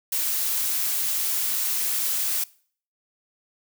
blue noise, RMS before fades -25 dBFS, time 0.12-2.44 s, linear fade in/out 5 ms, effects noise-tail reverb RT60 0.5 s tail -22 dB re dry

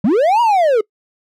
triangle linear two-way sweep, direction up then down, 172.2 to 973 to 410.2 Hz, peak -8 dBFS, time 0.04-0.81 s, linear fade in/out 5 ms, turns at 0.41 s, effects noise-tail reverb RT60 0.1 s tail -24 dB re dry

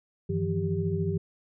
sine tone cluster, 96.4 / 158.7 / 172.5 / 393.7 Hz, G2 / D#3 / F3 / G4, -28 / +35 / -21 / +8 cents, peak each -31 dBFS, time 0.29-1.18 s, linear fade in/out 10 ms, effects none

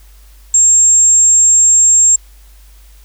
sine tone, 7500 Hz, A#8, 10 cents sharp, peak -5 dBFS, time 0.54-2.16 s, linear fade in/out 5 ms, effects added 50 Hz sine -38 dBFS peak until 3.04 s + white hiss -49 dBFS RMS until 3.04 s

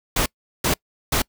pink noise bursts, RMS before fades -20 dBFS, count 3, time 0.16-1.22 s, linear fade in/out 5 ms, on 100 ms, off 380 ms, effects noise-tail reverb RT60 0.1 s tail -26 dB re dry

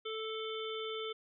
harmonic tone, 440 Hz, A4, in tune, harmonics 1 / 3 / 5 / 7 / 8, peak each -39 / -45 / -49 / -45 / -46 dBFS, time 0.05-1.13 s, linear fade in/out 10 ms, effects none

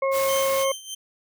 harmonic tone, 541 Hz, C#5, 42 cents flat, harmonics 1 / 2 / 4, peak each -21 / -27 / -33 dBFS, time 0.02-0.72 s, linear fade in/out 5 ms
white noise, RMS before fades -31 dBFS, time 0.11-0.66 s, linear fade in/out 50 ms
20% pulse tone with tremolo, 3120 Hz, G7, 9 cents flat, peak -23 dBFS, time 0.28-0.95 s, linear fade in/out 10 ms, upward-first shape sine, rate 3.2 Hz, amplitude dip 80%
effects none

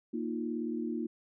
sine chord, Bb suspended fourth, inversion none, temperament just, 233.1 / 310.8 / 349.6 Hz, Bb3 / Eb4 / F4, 0 / -2 / +2 cents, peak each -35 / -37 / -38 dBFS, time 0.13-1.07 s, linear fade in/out 10 ms, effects none

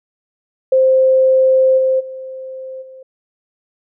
sine tone with level steps, 523.3 Hz, C5, in tune, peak -8 / -11 / -26 / -34 dBFS, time 0.72-3.03 s, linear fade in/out 5 ms, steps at 1.77 / 1.99 / 2.81 s, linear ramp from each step 20 ms, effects none

